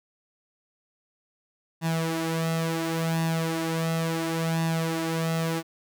sawtooth tone with flanger, 163.6 Hz, E3, 13 cents flat, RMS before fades -27 dBFS, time 1.81-5.63 s, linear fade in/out 50 ms, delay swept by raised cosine 1.1 to 4.6 ms, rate 0.71 Hz, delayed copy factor +0.65, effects none

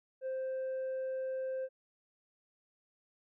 sine tone with tanh clipping, 523.3 Hz, C5, in tune, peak -35 dBFS, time 0.21-1.69 s, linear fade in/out 50 ms, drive 2 dB, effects none

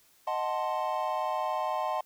triangle chord, D# diminished seventh, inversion none, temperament equal, 622.3 / 740 / 880 / 1046.5 Hz, D#5 / F#5 / A5 / C6, 0 / 0 / 0 / 0 cents, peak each -32 dBFS, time 0.27-2.01 s, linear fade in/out 5 ms, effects white hiss -63 dBFS RMS until 2.05 s

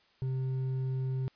sine tone with hard clipping, 130.81 Hz, C3, in tune, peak -31 dBFS, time 0.22-1.28 s, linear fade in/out 0 ms, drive 4 dB, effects white hiss -66 dBFS RMS until 1.35 s + resampled to 11025 Hz

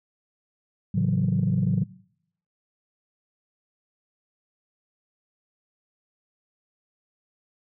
sine chord, F# minor seventh, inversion first, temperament equal, 110 / 138.59 / 164.81 / 185 Hz, A2 / C#3 / E3 / F#3, 0 / 0 / 0 / 0 cents, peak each -25 / -25 / -26 / -23 dBFS, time 0.94-1.84 s, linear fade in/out 10 ms, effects noise-tail reverb RT60 0.7 s tail -21 dB re dry + tanh soft clip ceiling -14 dBFS

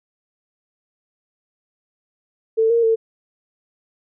sine tone with pitch steps, 446.4 / 465.4 / 449.1 Hz, A4 / A#4 / A4, +25 / -3 / +35 cents, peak -13 dBFS, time 2.57-2.96 s, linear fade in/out 20 ms, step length 130 ms, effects none

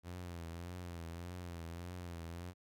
sawtooth tone with vibrato, 86.4 Hz, F2, 18 cents flat, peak -40 dBFS, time 0.03-2.54 s, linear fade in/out 50 ms, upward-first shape triangle, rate 1.7 Hz, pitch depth 81 cents each way, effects none

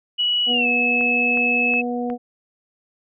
sine tone with pitch glide, 2931 to 2596 Hz, F#7 to E7, -17 to -27 cents, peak -17 dBFS, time 0.18-1.82 s, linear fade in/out 20 ms, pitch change -210 cents, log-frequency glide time 0.51-0.67 s
harmonic tone, 243.1 Hz, B3, 27 cents flat, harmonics 1 / 2 / 3, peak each -24 / -27 / -29 dBFS, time 0.46-2.18 s, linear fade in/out 50 ms
click train, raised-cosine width 0.5 ms, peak -21 dBFS, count 4, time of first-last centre 1.01-2.101 s, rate 2.75 Hz
effects none

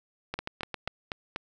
two click trains, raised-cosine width 0.3 ms, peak -17 / -16 dBFS, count 5 / 5, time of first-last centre 0.34-0.877 / 0.39-1.361 s, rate 7.45 / 4.12 Hz, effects none

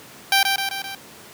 10% pulse tone with echo, 784 Hz, G5, in tune, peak -6 dBFS, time 0.32-0.43 s, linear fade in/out 2 ms, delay 130 ms, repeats 4, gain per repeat -4 dB, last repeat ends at 0.95 s, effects pink hiss -43 dBFS RMS until 1.33 s + high-pass 150 Hz 12 dB/octave

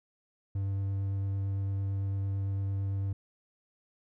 triangle tone with vibrato, 98 Hz, G2, in tune, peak -27 dBFS, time 0.55-3.13 s, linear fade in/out 5 ms, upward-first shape triangle, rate 8.9 Hz, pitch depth 10 cents each way, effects none

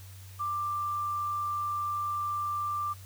sine tone with quantisation, 1182 Hz, D6, 11 cents sharp, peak -29 dBFS, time 0.39-2.94 s, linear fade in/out 20 ms, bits 9, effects added 95 Hz sine -45 dBFS peak until 3.05 s + white hiss -54 dBFS RMS until 3.05 s

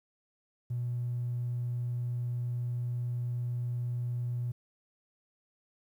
triangle tone, 121.3 Hz, B2, 31 cents flat, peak -27 dBFS, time 0.7-4.52 s, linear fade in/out 10 ms, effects tanh soft clip ceiling -28 dBFS + 11-bit

